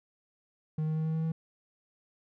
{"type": "tone with pitch steps", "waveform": "triangle", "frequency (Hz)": [155.56, 156.73, 157.91, 159.1, 160.3, 161.51], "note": ["D#3", "D#3", "D#3", "D#3", "E3", "E3"], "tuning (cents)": [0, 13, 26, 39, -48, -35], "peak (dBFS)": -26, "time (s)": [0.78, 1.32], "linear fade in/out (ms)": 5, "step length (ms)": 90, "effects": []}